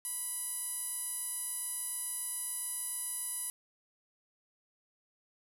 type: tone with band-pass filter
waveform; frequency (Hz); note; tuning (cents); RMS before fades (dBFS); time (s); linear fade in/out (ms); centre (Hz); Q
sawtooth; 987; B5; -1; -38; 0.05-3.5; 0; 11000; 8.9
effects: none